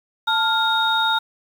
sine tone cluster, 887 / 1402 / 3723 Hz, A5 / F6 / A#7, +14 / +6 / -3 cents, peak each -21 dBFS, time 0.27-1.19 s, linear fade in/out 10 ms, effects 7-bit

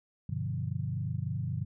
sine chord, G dominant seventh, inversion none, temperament equal, 98 / 123.47 / 146.83 / 174.61 Hz, G2 / B2 / D3 / F3, 0 / 0 / 0 / 0 cents, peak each -36 / -35 / -36 / -40 dBFS, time 0.29-1.65 s, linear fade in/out 5 ms, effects none

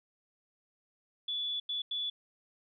sine tone bursts at uneven times, 3441 Hz, A7, 39 cents flat, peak -32 dBFS, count 3, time 1.28-1.6 / 1.69-1.82 / 1.91-2.1 s, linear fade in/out 5 ms, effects none

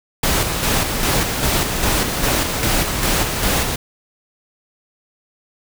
pink noise with tremolo, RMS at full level -17 dBFS, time 0.23-3.76 s, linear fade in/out 5 ms, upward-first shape square, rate 2.5 Hz, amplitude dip 40%, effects none

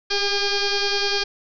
sine tone with frequency modulation, 2425 Hz, D#7, 45 cents flat, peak -19 dBFS, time 0.1-1.24 s, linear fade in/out 10 ms, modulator 405 Hz, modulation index 6.8, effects none

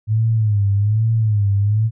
sine tone with vibrato, 106.1 Hz, G#2, 38 cents sharp, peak -13 dBFS, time 0.07-1.91 s, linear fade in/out 50 ms, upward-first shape sine, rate 1.2 Hz, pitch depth 110 cents each way, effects none

